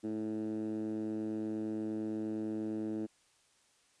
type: tone with band-pass filter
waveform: 10% pulse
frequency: 108.6 Hz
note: A2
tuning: 22 cents flat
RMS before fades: -37 dBFS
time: 0.03-3.07 s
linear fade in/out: 20 ms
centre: 280 Hz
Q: 6
effects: white hiss -69 dBFS RMS until 4 s + resampled to 22050 Hz